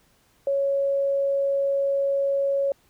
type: tone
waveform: sine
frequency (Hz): 554.4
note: C#5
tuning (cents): 0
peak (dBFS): -20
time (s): 0.47-2.72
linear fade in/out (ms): 2
effects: pink hiss -62 dBFS RMS until 2.89 s